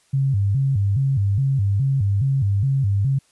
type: tone with vibrato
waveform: sine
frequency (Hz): 116.54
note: A#2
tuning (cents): 0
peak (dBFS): -16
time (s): 0.13-3.19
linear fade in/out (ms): 10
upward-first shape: square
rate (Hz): 2.4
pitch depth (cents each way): 270
effects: white hiss -60 dBFS RMS until 3.31 s + resampled to 24000 Hz